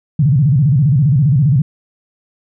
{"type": "tone with vibrato", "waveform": "sine", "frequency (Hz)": 139, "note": "C#3", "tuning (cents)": 5, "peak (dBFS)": -8, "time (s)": [0.19, 1.62], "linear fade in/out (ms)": 5, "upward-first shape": "square", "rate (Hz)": 15, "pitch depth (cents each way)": 190, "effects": []}